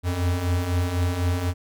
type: beating tone pair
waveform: square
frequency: 85.5 / 89.5 Hz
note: F2 / F2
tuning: -36 / +43 cents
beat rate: 4 Hz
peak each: -29 / -23 dBFS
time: 0.03-1.54 s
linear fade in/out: 50 ms
effects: none